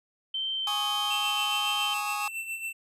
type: tone with vibrato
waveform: sine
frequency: 3100 Hz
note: G7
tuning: 20 cents flat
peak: -28 dBFS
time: 0.34-1.94 s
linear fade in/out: 5 ms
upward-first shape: sine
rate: 1.6 Hz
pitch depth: 12 cents each way
type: chord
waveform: 45% pulse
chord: Ab suspended fourth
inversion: none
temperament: just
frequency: 830.6 / 1107.5 / 1245.9 Hz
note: Ab5 / Db6 / Eb6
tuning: 0 / -2 / +2 cents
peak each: -33 / -36 / -35 dBFS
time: 0.67-2.28 s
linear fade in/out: 2 ms
type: tone with tremolo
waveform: square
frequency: 2682 Hz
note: E7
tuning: 29 cents sharp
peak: -31 dBFS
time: 1.1-2.73 s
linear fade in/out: 10 ms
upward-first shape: sine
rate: 7.2 Hz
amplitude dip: 60%
effects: resampled to 32000 Hz